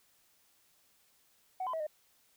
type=tone with pitch steps; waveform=sine; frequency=746 / 1017 / 644 / 610 Hz; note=F#5 / C6 / E5 / D#5; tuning=+14 / -50 / -41 / -34 cents; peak=-32 dBFS; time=1.6-1.868 s; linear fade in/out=5 ms; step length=67 ms; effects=tanh soft clip ceiling -30 dBFS + white hiss -69 dBFS RMS until 2.36 s